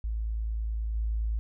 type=tone with level steps; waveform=sine; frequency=54.8 Hz; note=A1; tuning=6 cents flat; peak=-28 / -26 dBFS; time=0.04-1.39 s; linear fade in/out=0 ms; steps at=0.94 s; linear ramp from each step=20 ms; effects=none